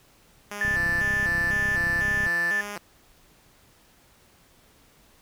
5% pulse tone with vibrato, 187.2 Hz, F#3, 20 cents sharp, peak -22 dBFS, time 0.51-2.78 s, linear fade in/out 2 ms, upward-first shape square, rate 2 Hz, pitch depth 160 cents each way
sine tone, 1760 Hz, A6, in tune, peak -22 dBFS, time 0.61-2.61 s, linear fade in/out 2 ms
click train, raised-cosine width 5 ms, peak -22 dBFS, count 54, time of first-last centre 0.65-2.266 s, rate 32.8 Hz
effects pink hiss -58 dBFS RMS until 5.21 s

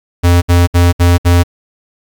square tone bursts, 87.31 Hz, F2, in tune, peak -6 dBFS, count 5, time 0.23-1.436 s, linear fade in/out 20 ms, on 190 ms, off 64 ms, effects 8-bit

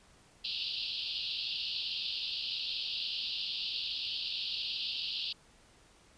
white band-pass noise, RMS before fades -37 dBFS, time 0.44-5.33 s, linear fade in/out 10 ms, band 2700 to 4800 Hz, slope 96 dB/octave, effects pink hiss -62 dBFS RMS until 6.17 s + resampled to 22050 Hz

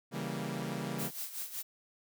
sawtooth chord, C# diminished seventh, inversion none, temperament equal, 138.59 / 164.81 / 196 / 233.1 Hz, C#3 / E3 / G3 / Bb3, 0 / 0 / 0 / 0 cents, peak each -37 dBFS, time 0.11-1.11 s, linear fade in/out 50 ms
blue noise with tremolo, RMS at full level -38 dBFS, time 0.98-1.63 s, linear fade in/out 20 ms, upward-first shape sine, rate 5.3 Hz, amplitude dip 70%
effects none

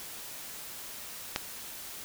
click, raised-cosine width 0.2 ms, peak -11 dBFS, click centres 1.361 s, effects white hiss -43 dBFS RMS until 2.04 s

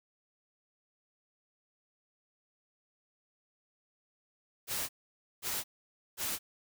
white noise bursts, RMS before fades -35 dBFS, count 3, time 4.67-6.39 s, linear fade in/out 50 ms, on 220 ms, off 530 ms, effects none

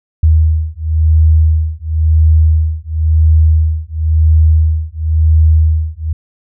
sine beating tone pair, 78.5 / 79.46 Hz, D#2 / D#2, +16 / +37 cents, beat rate 0.96 Hz, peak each -10 dBFS, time 0.23-6.13 s, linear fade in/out 5 ms, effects none

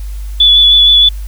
sine tone with vibrato, 3442 Hz, A7, 39 cents flat, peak -3 dBFS, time 0.4-1.09 s, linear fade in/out 5 ms, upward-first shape sine, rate 6.4 Hz, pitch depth 16 cents each way, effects added 50 Hz sine -19 dBFS peak until 1.27 s + white hiss -41 dBFS RMS until 1.27 s

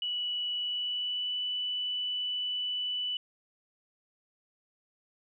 sine tone with pitch glide, 2946 to 2977 Hz, F#7 to F#7, -8 to +10 cents, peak -30 dBFS, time 0.02-3.17 s, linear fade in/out 2 ms, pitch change +18 cents, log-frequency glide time 0.56-1.38 s, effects none

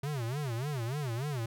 square tone with vibrato, 130.81 Hz, C3, in tune, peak -33 dBFS, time 0.03-1.46 s, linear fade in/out 5 ms, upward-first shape sine, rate 3.4 Hz, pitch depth 250 cents each way, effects none

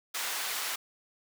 pink high-pass noise, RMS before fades -34 dBFS, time 0.14-0.76 s, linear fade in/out 10 ms, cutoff 1100 Hz, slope 12 dB/octave, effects none

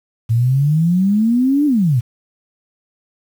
sine exponential two-way sweep, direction up then down, 111 to 301.6 to 111 Hz, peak -11 dBFS, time 0.29-2.01 s, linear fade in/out 20 ms, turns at 1.66 s, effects 7-bit

